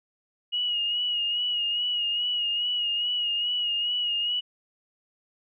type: tone with vibrato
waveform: sine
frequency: 2889 Hz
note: F#7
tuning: 42 cents flat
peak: -24 dBFS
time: 0.52-4.41 s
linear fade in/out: 20 ms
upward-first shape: sine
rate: 2.4 Hz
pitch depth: 38 cents each way
effects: none